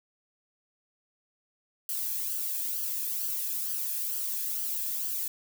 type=noise with flanger; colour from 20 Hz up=violet; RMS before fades=-32 dBFS; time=1.89-5.28 s; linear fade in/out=2 ms; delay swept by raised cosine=0.65 to 1.21 ms; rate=2.2 Hz; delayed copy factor=+0.55; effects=none